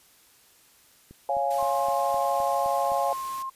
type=click train; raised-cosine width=3 ms; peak=-33 dBFS; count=8; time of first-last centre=1.11-2.919 s; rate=3.87 Hz
type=chord; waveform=sine; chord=Db major; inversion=none; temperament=equal; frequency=554.4 / 698.5 / 830.6 Hz; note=Db5 / F5 / Ab5; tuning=0 / 0 / 0 cents; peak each=-28 / -27 / -27 dBFS; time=1.29-3.13 s; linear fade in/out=2 ms
type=noise; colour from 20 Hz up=white; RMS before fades=-43 dBFS; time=1.5-3.43 s; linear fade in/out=10 ms
type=tone; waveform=sine; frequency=1063 Hz; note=C6; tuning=27 cents sharp; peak=-30 dBFS; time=1.58-3.5 s; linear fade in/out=10 ms
effects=white hiss -58 dBFS RMS until 3.55 s + resampled to 32000 Hz